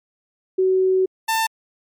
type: tone pair in turn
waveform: sine / sawtooth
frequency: 375.6 / 893.3 Hz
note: F#4 / A5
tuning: +26 / +26 cents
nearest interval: octave + minor third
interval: 1500 cents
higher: second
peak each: -14 dBFS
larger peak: neither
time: 0.58-1.06 / 1.28-1.47 s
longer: first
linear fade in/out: 10 ms
effects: MP3 96 kbps